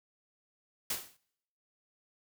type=noise with exponential decay; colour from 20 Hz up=white; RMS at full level=-30 dBFS; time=0.9-1.17 s; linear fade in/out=5 ms; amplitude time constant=58 ms; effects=noise-tail reverb RT60 0.8 s tail -26 dB re dry